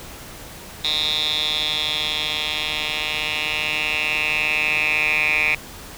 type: tone with band-pass filter sweep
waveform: 10% pulse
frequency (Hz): 152.6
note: D#3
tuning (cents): -33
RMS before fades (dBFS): -22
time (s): 0.84-5.55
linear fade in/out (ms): 5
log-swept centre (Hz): 3700 to 2400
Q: 8.4
effects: pink hiss -38 dBFS RMS until 5.97 s